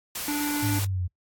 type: noise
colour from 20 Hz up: white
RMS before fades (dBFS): -32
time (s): 0.15-0.85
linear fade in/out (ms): 5
type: harmonic tone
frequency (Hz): 292.9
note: D4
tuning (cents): -5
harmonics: 1 / 3 / 5 / 7 / 8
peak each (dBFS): -26 / -36 / -40 / -43 / -44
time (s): 0.28-0.79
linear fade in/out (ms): 2
type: exponential sweep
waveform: sine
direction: down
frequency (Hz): 110.5 to 87.31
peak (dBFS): -25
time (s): 0.62-1.08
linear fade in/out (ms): 20
effects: noise-tail reverb RT60 0.1 s tail -21 dB re dry + AAC 64 kbps